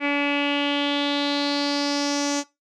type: tone with low-pass filter sweep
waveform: sawtooth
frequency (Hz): 286.3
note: D4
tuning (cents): -44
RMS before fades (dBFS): -23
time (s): 0-2.44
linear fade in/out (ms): 50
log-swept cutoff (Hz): 2300 to 6400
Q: 5
effects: noise-tail reverb RT60 0.2 s tail -18 dB re dry